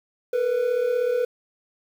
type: tone pair together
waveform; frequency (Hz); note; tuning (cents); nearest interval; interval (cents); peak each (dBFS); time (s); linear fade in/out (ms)
triangle; 457.6 / 493.9; A#4 / B4; -32 / 0; minor second; 132; -25 / -19; 0.33-1.25; 5
effects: 8-bit